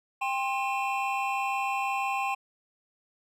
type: tone cluster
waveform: triangle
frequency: 794 / 1056 / 2448 / 2669 Hz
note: G5 / C6 / D#7 / E7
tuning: +22 / +16 / -29 / +21 cents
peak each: -28 / -30 / -36 / -33 dBFS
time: 0.21-2.35 s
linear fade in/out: 10 ms
effects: none